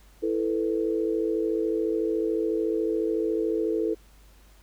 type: chord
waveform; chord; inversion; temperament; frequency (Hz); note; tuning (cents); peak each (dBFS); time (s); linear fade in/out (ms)
sine; E suspended fourth; none; equal; 329.6 / 440 / 493.9; E4 / A4 / B4; 0 / 0 / 0; -27 / -26 / -32; 0.22-3.95; 20
effects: added 50 Hz sine -52 dBFS peak until 4.62 s + pink hiss -59 dBFS RMS until 4.62 s